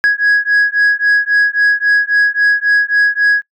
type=beating tone pair; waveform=sine; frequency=1661.2 / 1664.9 Hz; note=G#6 / G#6; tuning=0 / +4 cents; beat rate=3.7 Hz; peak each=-10 dBFS; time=0.04-3.42 s; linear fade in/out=0 ms; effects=noise-tail reverb RT60 0.1 s tail -23 dB re dry + tanh soft clip ceiling -6 dBFS